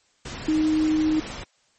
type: tone in noise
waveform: sine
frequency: 311.1 Hz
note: D#4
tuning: in tune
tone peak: -18 dBFS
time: 0.48-1.2 s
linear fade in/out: 5 ms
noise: pink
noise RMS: -35 dBFS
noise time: 0.25-1.44 s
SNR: +14 dB
effects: white hiss -64 dBFS RMS until 1.78 s + MP3 32 kbps